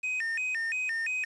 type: tone with vibrato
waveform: triangle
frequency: 2138 Hz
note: C7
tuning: 37 cents sharp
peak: -27 dBFS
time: 0.03-1.25 s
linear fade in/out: 10 ms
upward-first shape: square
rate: 2.9 Hz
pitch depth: 280 cents each way
effects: resampled to 22050 Hz + 9-bit